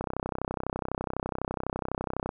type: click train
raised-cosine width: 1 ms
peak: -16 dBFS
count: 74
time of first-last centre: 0.01-2.291 s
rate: 32 Hz
effects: none